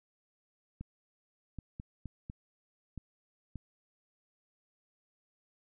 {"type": "clicks", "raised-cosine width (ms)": 5, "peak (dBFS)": -29, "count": 7, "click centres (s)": [0.81, 1.587, 1.799, 2.057, 2.299, 2.977, 3.557], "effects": []}